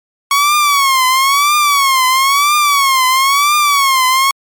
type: tone with vibrato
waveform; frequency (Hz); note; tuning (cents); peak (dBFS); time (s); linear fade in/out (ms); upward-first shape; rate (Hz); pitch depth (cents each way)
sawtooth; 1108.7; C#6; 0; -5; 0.31-4.31; 2; triangle; 1; 150
effects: MP3 96 kbps